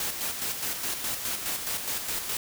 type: noise with tremolo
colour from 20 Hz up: white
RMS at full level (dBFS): -30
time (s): 0-2.37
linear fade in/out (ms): 2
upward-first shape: square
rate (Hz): 4.8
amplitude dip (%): 45
effects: none